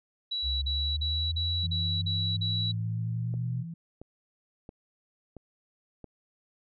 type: tone bursts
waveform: sine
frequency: 3920 Hz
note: B7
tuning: 14 cents flat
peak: -29 dBFS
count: 7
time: 0.31-2.72 s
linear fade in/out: 10 ms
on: 310 ms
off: 40 ms
type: linear sweep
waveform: sine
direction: up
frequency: 64.7 to 124.9 Hz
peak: -29 dBFS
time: 0.42-3.65 s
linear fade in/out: 50 ms
type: tone with pitch glide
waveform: sine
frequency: 164.7 to 166.71 Hz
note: E3 to E3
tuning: -1 to +20 cents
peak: -36 dBFS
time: 1.63-3.74 s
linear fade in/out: 5 ms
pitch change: +21 cents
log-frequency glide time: 2.13-3.49 s
type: click train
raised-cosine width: 2 ms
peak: -30 dBFS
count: 5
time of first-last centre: 3.34-6.043 s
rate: 1.48 Hz
effects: none